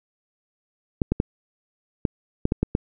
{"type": "clicks", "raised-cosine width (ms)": 3, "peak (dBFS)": -7, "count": 8, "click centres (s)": [1.018, 1.12, 1.201, 2.052, 2.454, 2.521, 2.63, 2.751], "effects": []}